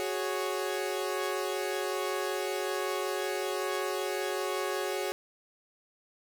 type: chord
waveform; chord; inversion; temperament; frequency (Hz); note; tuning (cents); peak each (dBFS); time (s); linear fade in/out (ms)
sawtooth; F# suspended second; none; equal; 370 / 415.3 / 554.4; F#4 / G#4 / C#5; 0 / 0 / 0; -30 / -31 / -32; 0-5.12; 0
effects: none

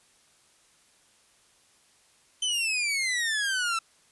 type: exponential sweep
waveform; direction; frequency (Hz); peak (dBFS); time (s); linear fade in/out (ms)
sawtooth; down; 3090 to 1318.5; -22; 2.42-3.79; 5
effects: white hiss -62 dBFS RMS until 4.11 s + resampled to 24000 Hz

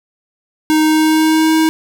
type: tone with pitch glide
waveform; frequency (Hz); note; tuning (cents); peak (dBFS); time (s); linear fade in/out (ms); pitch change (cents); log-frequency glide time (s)
square; 311.1 to 318; D#4 to D#4; 0 to +38; -10; 0.7-1.69; 0; +38; 0.83-1.54
effects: none

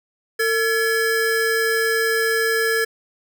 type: tone pair together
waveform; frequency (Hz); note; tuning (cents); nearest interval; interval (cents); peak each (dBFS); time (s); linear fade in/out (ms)
square; 451.1 / 1702; A4 / G#6; +43 / +42; octave + major seventh; 2299; -21 / -21; 0.39-2.85; 10
effects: none

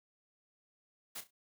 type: noise with echo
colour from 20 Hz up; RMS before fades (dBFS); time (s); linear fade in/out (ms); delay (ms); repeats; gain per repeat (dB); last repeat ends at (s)
white; -43; 1.15-1.21; 10; 33; 3; -11; 1.309
effects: high-pass 100 Hz 12 dB/octave

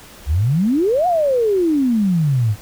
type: exponential two-way sweep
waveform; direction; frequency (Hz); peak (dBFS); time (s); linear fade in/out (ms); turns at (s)
sine; up then down; 65.5 to 740 to 99.5; -13; 0.26-2.56; 50; 1.07
effects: pink hiss -41 dBFS RMS until 2.61 s

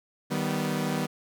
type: chord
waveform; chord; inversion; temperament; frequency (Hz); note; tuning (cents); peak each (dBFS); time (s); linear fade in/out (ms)
sawtooth; Eb augmented; none; equal with one note detuned; 155.56 / 193.86 / 246.9; Eb3 / G3 / B3; 0 / -19 / 0; -27; 0.3-1.07; 20
effects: none

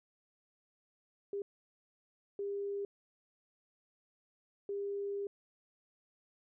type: tone bursts at uneven times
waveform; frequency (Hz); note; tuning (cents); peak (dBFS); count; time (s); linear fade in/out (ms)
sine; 401.5; G4; +41; -35; 3; 1.33-1.42 / 2.39-2.85 / 4.69-5.27; 2
effects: none

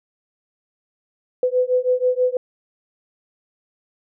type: beating tone pair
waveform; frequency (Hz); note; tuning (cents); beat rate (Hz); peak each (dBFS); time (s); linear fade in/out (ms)
sine; 500 / 506.2; B4 / B4; +21 / +43; 6.2; -19; 1.43-2.37; 2
effects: none

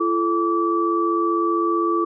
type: tone cluster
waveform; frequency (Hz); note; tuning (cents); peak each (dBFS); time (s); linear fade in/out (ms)
sine; 339.7 / 435.3 / 1155; F4 / A4 / D6; -48 / -19 / -29; -20 / -27 / -21; 0-2.05; 10
effects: none

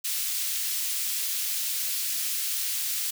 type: high-pass noise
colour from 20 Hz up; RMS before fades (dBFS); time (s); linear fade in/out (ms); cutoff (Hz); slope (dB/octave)
white; -29; 0.04-3.11; 10; 2700; 12
effects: none

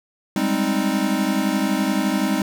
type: chord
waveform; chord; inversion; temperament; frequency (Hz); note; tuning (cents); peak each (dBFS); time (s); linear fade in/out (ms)
square; Ab major seventh; third; equal; 196 / 207.7 / 261.6 / 311.1; G3 / Ab3 / C4 / Eb4; 0 / 0 / 0 / 0; -25; 0.36-2.42; 2
effects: none

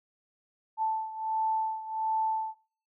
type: beating tone pair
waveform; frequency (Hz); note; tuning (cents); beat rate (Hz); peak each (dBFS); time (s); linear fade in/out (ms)
sine; 880 / 881.4; A5 / A5; 0 / +3; 1.4; -29 / -33; 0.77-2.55; 50
effects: noise-tail reverb RT60 0.5 s tail -26 dB re dry

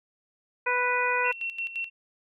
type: harmonic tone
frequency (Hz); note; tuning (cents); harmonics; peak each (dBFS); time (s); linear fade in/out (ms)
493.9; B4; 0; 1 / 2 / 3 / 4 / 5; -31 / -28 / -29 / -31 / -29; 0.66-1.32; 10
type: tone with tremolo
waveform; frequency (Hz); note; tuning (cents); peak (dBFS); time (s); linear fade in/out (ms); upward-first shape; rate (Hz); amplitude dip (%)
sine; 2717; F7; -48; -28; 1.24-1.9; 20; square; 5.8; 70
effects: none

